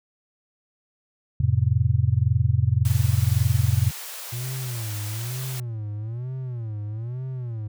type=chord; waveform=sine; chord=F major; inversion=none; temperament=just; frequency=87.31 / 109.13 / 130.96 Hz; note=F2 / A2 / C3; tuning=0 / -14 / +2 cents; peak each=-23 / -21 / -22 dBFS; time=1.4-3.91 s; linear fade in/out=5 ms
type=high-pass noise; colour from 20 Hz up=white; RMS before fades=-36 dBFS; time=2.85-5.6 s; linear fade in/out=2 ms; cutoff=470 Hz; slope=24 dB/octave
type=tone with vibrato; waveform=triangle; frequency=116.8 Hz; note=A#2; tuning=4 cents sharp; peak=-26 dBFS; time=4.32-7.68 s; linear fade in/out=10 ms; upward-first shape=sine; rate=1.1 Hz; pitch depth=200 cents each way
effects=none